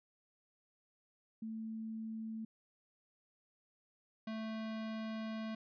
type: tone pair in turn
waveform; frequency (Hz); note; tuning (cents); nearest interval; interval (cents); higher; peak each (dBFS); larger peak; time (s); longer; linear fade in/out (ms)
sine / square; 221.8 / 220.5; A3 / A3; +14 / +4; unison; 10; first; -40 / -40; neither; 1.42-2.45 / 4.27-5.55; second; 5
effects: resampled to 11025 Hz